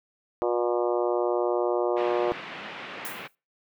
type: harmonic tone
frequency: 120 Hz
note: B2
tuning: 49 cents flat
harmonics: 3 / 4 / 5 / 6 / 7 / 8 / 9 / 10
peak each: -26 / -29 / -29 / -33 / -37 / -37 / -38 / -40 dBFS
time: 0.42-2.32 s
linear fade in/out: 0 ms
type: band-pass noise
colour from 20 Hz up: white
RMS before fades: -39 dBFS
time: 1.96-3.28 s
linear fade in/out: 20 ms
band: 140 to 2800 Hz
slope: 24 dB/octave
type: noise with exponential decay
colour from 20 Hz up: violet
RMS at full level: -33 dBFS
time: 3.05-3.35 s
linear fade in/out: 0 ms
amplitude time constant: 65 ms
effects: noise-tail reverb RT60 0.3 s tail -26 dB re dry